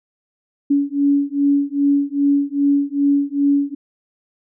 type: beating tone pair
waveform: sine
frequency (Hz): 281.8 / 284.3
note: C#4 / C#4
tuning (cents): +29 / +44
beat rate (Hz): 2.5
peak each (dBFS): -17 / -17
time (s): 0.7-3.75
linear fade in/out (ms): 10
effects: none